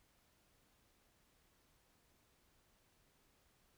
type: silence
effects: pink hiss -74 dBFS RMS until 3.77 s